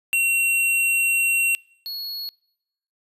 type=tone pair in turn; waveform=square; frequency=2735 / 4342 Hz; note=F7 / C#8; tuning=-37 / -37 cents; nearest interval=minor sixth; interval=800 cents; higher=second; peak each=-18 / -29 dBFS; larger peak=first; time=0.13-1.55 / 1.86-2.29 s; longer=first; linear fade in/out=0 ms; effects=noise-tail reverb RT60 0.8 s tail -26 dB re dry + resampled to 32000 Hz